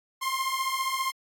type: beating tone pair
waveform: sawtooth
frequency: 1051 / 1066 Hz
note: C6 / C6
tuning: +7 / +32 cents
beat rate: 15 Hz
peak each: -26 dBFS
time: 0.21-1.12 s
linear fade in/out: 20 ms
effects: AAC 64 kbps